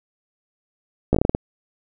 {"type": "slowing click train", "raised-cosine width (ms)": 2, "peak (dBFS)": -3, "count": 8, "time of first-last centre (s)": [1.13, 1.349], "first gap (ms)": 15, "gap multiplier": 1.24, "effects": []}